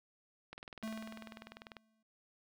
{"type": "click train", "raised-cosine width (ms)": 0.3, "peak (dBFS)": -31, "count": 26, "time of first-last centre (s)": [0.53, 1.768], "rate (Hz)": 20.2}
{"type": "tone with exponential decay", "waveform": "square", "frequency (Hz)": 220, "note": "A3", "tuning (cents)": 0, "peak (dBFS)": -39, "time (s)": [0.83, 2.03], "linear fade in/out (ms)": 5, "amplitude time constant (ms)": 260}
{"effects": []}